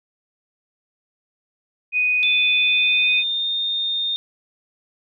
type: tone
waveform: sine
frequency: 2489 Hz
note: D#7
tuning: in tune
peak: -16 dBFS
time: 1.92-3.24 s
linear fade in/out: 50 ms
type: tone with pitch glide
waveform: sine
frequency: 3527 to 3651 Hz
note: A7 to A#7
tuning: +3 to -37 cents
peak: -20 dBFS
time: 2.23-4.16 s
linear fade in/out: 0 ms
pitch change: +60 cents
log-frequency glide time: 2.58-3.48 s
effects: none